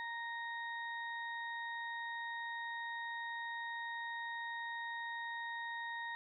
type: harmonic tone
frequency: 932.3 Hz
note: A#5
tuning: in tune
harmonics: 1 / 2 / 4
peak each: -44 / -42 / -53 dBFS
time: 0-6.15 s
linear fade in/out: 0 ms
effects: none